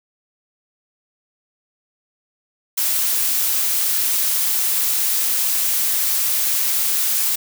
blue noise, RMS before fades -19 dBFS, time 2.77-7.36 s, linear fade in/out 10 ms, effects none

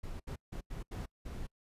brown noise bursts at uneven times, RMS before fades -41 dBFS, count 6, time 0.03-0.2 / 0.27-0.36 / 0.52-0.61 / 0.7-0.83 / 0.91-1.06 / 1.25-1.47 s, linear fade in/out 10 ms, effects noise-tail reverb RT60 0.1 s tail -25 dB re dry + resampled to 32000 Hz

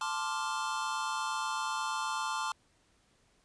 square chord, D minor seventh, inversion second, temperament equal, 880 / 1046.5 / 1174.7 / 1396.9 Hz, A5 / C6 / D6 / F6, 0 / 0 / 0 / 0 cents, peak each -38 / -38 / -39 / -40 dBFS, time 0.01-2.52 s, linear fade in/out 2 ms, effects pink hiss -69 dBFS RMS until 3.44 s + resampled to 22050 Hz

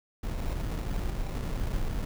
brown noise with sample-and-hold, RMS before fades -31 dBFS, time 0.23-2.05 s, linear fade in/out 5 ms, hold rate 1575 Hz, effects none

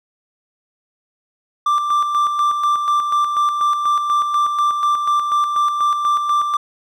triangle tone with tremolo, 1179 Hz, D6, 6 cents sharp, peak -11 dBFS, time 1.66-6.57 s, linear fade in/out 5 ms, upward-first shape square, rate 4.1 Hz, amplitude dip 45%, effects none

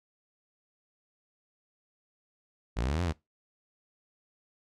sawtooth exponential two-way sweep, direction up then down, 52 to 91.8 to 74.2 Hz, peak -24 dBFS, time 2.76-3.13 s, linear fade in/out 20 ms, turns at 3.03 s, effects noise-tail reverb RT60 0.2 s tail -22 dB re dry + low-pass 7000 Hz 12 dB/octave

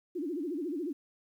sine tone with vibrato, 318.7 Hz, D#4, 42 cents sharp, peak -32 dBFS, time 0.15-0.93 s, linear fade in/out 10 ms, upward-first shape sine, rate 14 Hz, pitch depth 240 cents each way, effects 11-bit

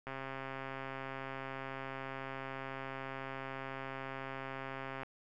click train, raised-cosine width 0.5 ms, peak -27 dBFS, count 666, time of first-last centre 0.07-5.033 s, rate 134 Hz, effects none

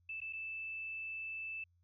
sine tone with dropouts, 2637 Hz, E7, in tune, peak -40 dBFS, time 0.09-1.64 s, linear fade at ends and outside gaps 5 ms, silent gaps 0.204-0.215 / 0.327-0.332 s, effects added 87 Hz sine -69 dBFS peak until 1.83 s

